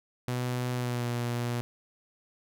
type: tone with pitch glide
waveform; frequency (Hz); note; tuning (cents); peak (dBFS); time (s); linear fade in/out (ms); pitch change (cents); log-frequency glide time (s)
sawtooth; 124.2 to 120.18; B2 to B2; +10 to -47; -25; 0.28-1.61; 0; -57; 0.77-1.07
effects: none

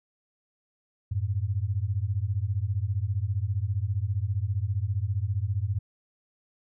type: beating tone pair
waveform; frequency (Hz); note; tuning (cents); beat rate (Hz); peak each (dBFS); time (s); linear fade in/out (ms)
sine; 92.2 / 107.2; F#2 / A2; -6 / -45; 15; -28; 1.11-5.79; 10
effects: none

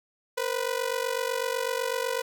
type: ring-modulated tone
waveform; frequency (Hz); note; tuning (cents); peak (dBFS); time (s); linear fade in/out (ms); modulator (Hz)
sawtooth; 493.9; B4; 0; -20; 0.37-2.22; 10; 24
effects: none

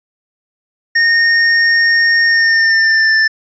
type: tone with pitch glide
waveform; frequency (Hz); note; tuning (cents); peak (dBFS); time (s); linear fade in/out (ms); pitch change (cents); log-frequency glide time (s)
square; 1842 to 1769; A#6 to A6; -21 to +9; -9; 0.95-3.28; 10; -70; 2.25-3.15
effects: resampled to 16000 Hz

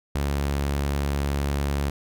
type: tone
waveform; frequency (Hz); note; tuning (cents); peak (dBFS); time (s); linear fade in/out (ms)
sawtooth; 70.7; C#2; +35; -19; 0.15-1.9; 5
effects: none

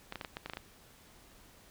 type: clicks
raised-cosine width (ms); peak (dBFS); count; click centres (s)
0.3; -23; 9; 0.124 / 0.157 / 0.212 / 0.248 / 0.369 / 0.46 / 0.498 / 0.535 / 0.571
effects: pink hiss -59 dBFS RMS until 1.7 s

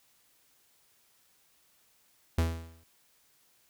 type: tone with exponential decay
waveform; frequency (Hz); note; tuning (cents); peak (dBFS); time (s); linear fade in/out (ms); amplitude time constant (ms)
45% pulse; 82.4; E2; 0; -22; 2.38-2.84; 5; 99
effects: white hiss -67 dBFS RMS until 3.69 s

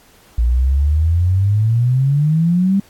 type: exponential sweep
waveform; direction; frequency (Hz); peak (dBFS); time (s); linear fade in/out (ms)
sine; up; 56.7 to 200.3; -11; 0.38-2.8; 5
effects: pink hiss -49 dBFS RMS until 2.89 s + AAC 64 kbps

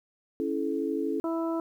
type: chord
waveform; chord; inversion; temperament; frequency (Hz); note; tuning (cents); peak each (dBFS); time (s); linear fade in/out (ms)
sine; A major; first; equal with one note detuned; 277.2 / 329.6 / 431.7; C#4 / E4 / A4; 0 / 0 / -33; -31; 0.4-1.2; 0
type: harmonic tone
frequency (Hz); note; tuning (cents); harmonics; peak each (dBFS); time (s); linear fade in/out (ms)
329.6; E4; 0; 1 / 2 / 3 / 4; -28 / -34 / -38 / -40; 1.24-1.6; 2
effects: 10-bit

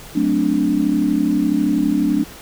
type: chord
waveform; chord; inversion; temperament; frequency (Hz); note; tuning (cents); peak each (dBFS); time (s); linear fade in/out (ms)
sine; D dominant seventh; first; equal; 185 / 220 / 261.6 / 293.7; F#3 / A3 / C4 / D4; 0 / 0 / 0 / 0; -23 / -21 / -21 / -17; 0.15-2.24; 10
effects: pink hiss -38 dBFS RMS until 2.41 s

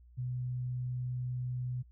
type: tone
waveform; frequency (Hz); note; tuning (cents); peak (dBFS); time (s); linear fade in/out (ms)
sine; 125.1; B2; +23; -33; 0.17-1.83; 20
effects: added 60 Hz sine -55 dBFS peak until 1.91 s

